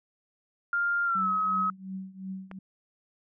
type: tone with pitch glide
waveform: sine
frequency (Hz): 1400 to 1276.4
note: F6 to D#6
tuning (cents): +4 to +44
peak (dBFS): -24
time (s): 0.73-1.7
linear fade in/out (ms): 2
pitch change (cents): -160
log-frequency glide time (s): 1.05-1.3
type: tone with tremolo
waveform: sine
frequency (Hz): 190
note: F#3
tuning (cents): +46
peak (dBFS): -32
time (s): 1.15-2.59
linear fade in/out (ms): 5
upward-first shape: triangle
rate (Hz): 2.8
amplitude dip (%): 90
type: click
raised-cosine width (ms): 0.5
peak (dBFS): -27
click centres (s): 2.514
effects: none